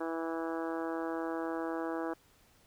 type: harmonic tone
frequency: 164 Hz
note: E3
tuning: 9 cents flat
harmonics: 2 / 3 / 4 / 5 / 6 / 7 / 8 / 9 / 10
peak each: -36 / -40 / -42 / -44 / -46 / -47 / -48 / -49 / -50 dBFS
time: 0-2.14 s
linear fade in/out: 10 ms
effects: pink hiss -65 dBFS RMS until 2.66 s